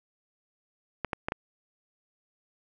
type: clicks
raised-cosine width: 0.5 ms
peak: -14 dBFS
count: 4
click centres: 1.047 / 1.132 / 1.285 / 1.321 s
effects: none